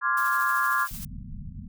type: chord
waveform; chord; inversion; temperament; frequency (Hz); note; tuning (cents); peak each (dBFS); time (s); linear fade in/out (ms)
sine; D half-diminished seventh; third; equal; 1046.5 / 1174.7 / 1396.9 / 1661.2; C6 / D6 / F6 / Ab6; 0 / 0 / 0 / 0; -27; 0.01-0.88; 50
type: noise with tremolo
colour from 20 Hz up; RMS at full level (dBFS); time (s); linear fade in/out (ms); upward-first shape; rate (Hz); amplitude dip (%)
blue; -38; 0.17-1.05; 2; sine; 13; 40
type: low-pass noise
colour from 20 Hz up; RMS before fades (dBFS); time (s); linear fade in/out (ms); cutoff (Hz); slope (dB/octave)
pink; -38; 0.91-1.68; 2; 240; 96
effects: none